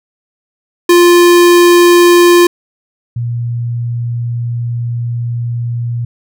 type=tone pair in turn; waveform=square / sine; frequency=349.2 / 118.84 Hz; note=F4 / A#2; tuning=0 / +34 cents; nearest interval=octave + perfect fifth; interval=1866 cents; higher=first; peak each=-4 / -14 dBFS; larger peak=first; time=0.89-2.47 / 3.16-6.05 s; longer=second; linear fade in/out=5 ms; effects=none